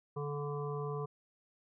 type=harmonic tone; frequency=145 Hz; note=D3; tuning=22 cents flat; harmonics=1 / 3 / 5 / 7 / 8; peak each=-38 / -39 / -50 / -46 / -47 dBFS; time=0.16-1.06 s; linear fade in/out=10 ms; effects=none